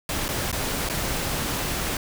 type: noise with dropouts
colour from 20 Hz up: pink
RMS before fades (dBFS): -27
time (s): 0.09-1.97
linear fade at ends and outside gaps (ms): 2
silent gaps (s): 0.282-0.288 / 0.516-0.527 / 0.89-0.897
effects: none